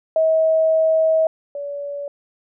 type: tone pair in turn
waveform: sine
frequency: 640 / 571.4 Hz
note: D#5 / D5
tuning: +49 / -48 cents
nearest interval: major second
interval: 197 cents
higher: first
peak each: -13 / -25 dBFS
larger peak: first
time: 0.16-1.27 / 1.55-2.08 s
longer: first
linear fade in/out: 2 ms
effects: none